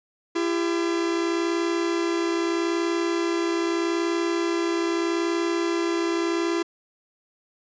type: tone pair together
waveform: 45% pulse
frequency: 337.4 / 398.2 Hz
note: E4 / G4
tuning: +40 / +27 cents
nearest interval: minor third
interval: 287 cents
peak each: -23 / -29 dBFS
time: 0.35-6.63 s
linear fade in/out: 10 ms
effects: resampled to 16000 Hz